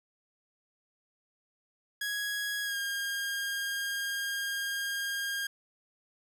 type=tone with pitch glide; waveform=sawtooth; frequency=1661.2 to 1615.8 Hz; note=G#6 to G#6; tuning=0 to -48 cents; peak=-28 dBFS; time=2.01-5.47 s; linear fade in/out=5 ms; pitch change=-48 cents; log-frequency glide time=2.63-2.77 s; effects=none